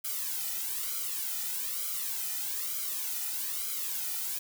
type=noise with flanger; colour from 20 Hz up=blue; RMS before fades=-34 dBFS; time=0.04-4.39 s; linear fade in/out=10 ms; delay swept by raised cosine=1.1 to 1.84 ms; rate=1.1 Hz; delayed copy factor=-0.95; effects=none